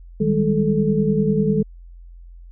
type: tone cluster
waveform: sine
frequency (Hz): 156.3 / 196.2 / 206.2 / 435.3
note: D#3 / G3 / G#3 / A4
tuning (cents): +8 / +2 / -12 / -19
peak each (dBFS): -21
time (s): 0.2-1.63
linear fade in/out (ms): 10
effects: added 43 Hz sine -38 dBFS peak until 2.51 s